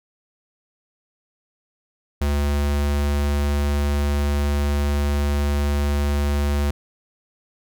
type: tone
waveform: square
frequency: 72.1 Hz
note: D2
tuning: 31 cents flat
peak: -19 dBFS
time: 2.21-6.71 s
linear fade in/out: 5 ms
effects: none